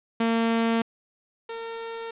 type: tone pair in turn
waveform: sawtooth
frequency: 228.5 / 457 Hz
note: A#3 / A#4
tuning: -34 / -34 cents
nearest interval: octave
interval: 1200 cents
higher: second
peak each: -17 / -29 dBFS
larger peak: first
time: 0.2-0.82 / 1.49-2.11 s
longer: neither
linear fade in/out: 5 ms
effects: resampled to 8000 Hz + 8-bit